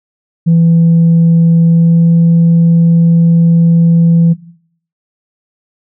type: tone with pitch glide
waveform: sine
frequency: 166.6 to 167.57 Hz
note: E3 to E3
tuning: +19 to +29 cents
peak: -3 dBFS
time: 0.46-4.34 s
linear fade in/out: 20 ms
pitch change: +10 cents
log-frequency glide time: 1.63-2.08 s
effects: noise-tail reverb RT60 0.6 s tail -18 dB re dry + tanh soft clip ceiling -2 dBFS